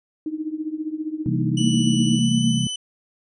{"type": "tone with tremolo", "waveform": "sine", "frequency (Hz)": 311.1, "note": "D#4", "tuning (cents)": 0, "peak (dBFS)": -21, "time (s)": [0.26, 2.19], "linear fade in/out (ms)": 2, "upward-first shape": "triangle", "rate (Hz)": 15, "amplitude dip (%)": 90}
{"type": "chord", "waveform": "sine", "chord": "C dominant seventh", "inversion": "none", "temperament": "equal with one note detuned", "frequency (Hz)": [130.81, 164.81, 196, 234.6], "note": ["C3", "E3", "G3", "Bb3"], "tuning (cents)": [0, 0, 0, 11], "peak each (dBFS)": [-23, -25, -27, -28], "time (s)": [1.26, 2.67], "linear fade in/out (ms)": 2}
{"type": "tone with pitch glide", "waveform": "sawtooth", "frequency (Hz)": [2960, 3005], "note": ["F#7", "F#7"], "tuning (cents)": [0, 26], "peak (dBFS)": -23, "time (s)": [1.57, 2.76], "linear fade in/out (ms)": 5, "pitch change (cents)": 26, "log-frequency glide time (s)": [2.05, 2.44]}
{"type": "tone with vibrato", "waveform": "sine", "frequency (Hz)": 226, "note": "A3", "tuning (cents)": 47, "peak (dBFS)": -19, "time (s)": [1.59, 2.58], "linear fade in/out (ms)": 10, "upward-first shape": "square", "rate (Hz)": 15, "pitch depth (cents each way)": 14}
{"effects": ["resampled to 24000 Hz"]}